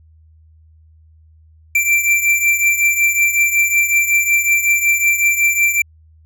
square beating tone pair, 2349 / 2354.4 Hz, D7 / D7, 0 / +4 cents, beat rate 5.4 Hz, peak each -14 / -19 dBFS, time 1.75-5.82 s, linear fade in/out 5 ms, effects added 79 Hz sine -45 dBFS peak until 6.25 s

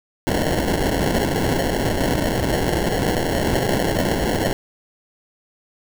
violet noise with sample-and-hold, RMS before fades -20 dBFS, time 0.27-4.53 s, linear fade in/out 0 ms, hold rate 1225 Hz, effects none

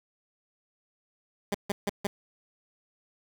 15% pulse tone bursts, 202 Hz, G#3, 48 cents flat, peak -20 dBFS, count 4, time 1.52-2.07 s, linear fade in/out 2 ms, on 25 ms, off 150 ms, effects 9-bit

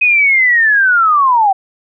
sine linear sweep, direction down, 2526 to 751 Hz, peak -7 dBFS, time 0.01-1.53 s, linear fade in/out 10 ms, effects none

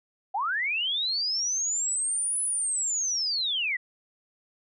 sine linear two-way sweep, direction up then down, 723 to 10140 to 1888 Hz, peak -25 dBFS, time 0.34-3.77 s, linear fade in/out 10 ms, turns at 2.42 s, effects none

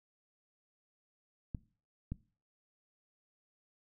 clicks, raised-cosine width 5 ms, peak -25 dBFS, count 2, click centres 1.548 / 2.12 s, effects noise-tail reverb RT60 0.4 s tail -20 dB re dry

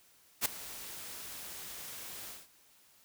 white noise with ADSR envelope, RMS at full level -27 dBFS, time 0.41-2.48 s, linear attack 47 ms, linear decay 4 ms, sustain -18 dB, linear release 190 ms, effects white hiss -64 dBFS RMS until 3.04 s

